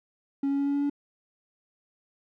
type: tone with pitch steps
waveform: triangle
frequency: 277.2 / 279 / 280.7 / 282.5 / 284.3 / 286.1 Hz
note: C#4 / C#4 / C#4 / C#4 / C#4 / D4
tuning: 0 / +11 / +22 / +33 / +44 / -45 cents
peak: -21 dBFS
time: 0.43-0.898 s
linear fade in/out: 5 ms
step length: 78 ms
effects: tanh soft clip ceiling -18 dBFS